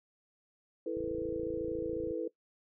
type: chord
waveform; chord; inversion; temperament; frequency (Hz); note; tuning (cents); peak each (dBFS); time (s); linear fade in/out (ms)
sine; E suspended fourth; none; equal; 329.6 / 440 / 493.9; E4 / A4 / B4; 0 / 0 / 0; -37; 0.86-2.28; 5
type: click train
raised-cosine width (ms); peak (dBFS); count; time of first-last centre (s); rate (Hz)
5; -35; 33; 0.97-2.109; 28.1
effects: noise-tail reverb RT60 0.1 s tail -19 dB re dry